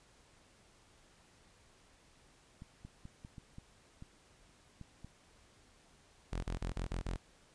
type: clicks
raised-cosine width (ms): 5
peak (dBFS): -36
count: 9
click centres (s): 2.621 / 2.85 / 3.054 / 3.249 / 3.382 / 3.584 / 4.024 / 4.813 / 5.046
type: tone bursts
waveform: sawtooth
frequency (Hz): 43.56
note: F1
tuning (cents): -4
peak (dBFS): -32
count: 6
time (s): 6.32-7.165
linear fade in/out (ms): 10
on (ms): 110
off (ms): 37
effects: pink hiss -65 dBFS RMS until 7.54 s + resampled to 22050 Hz